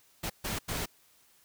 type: noise bursts at uneven times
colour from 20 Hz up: pink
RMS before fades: -34 dBFS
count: 3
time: 0.23-0.3 / 0.44-0.59 / 0.68-0.86 s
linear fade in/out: 10 ms
effects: white hiss -64 dBFS RMS until 1.44 s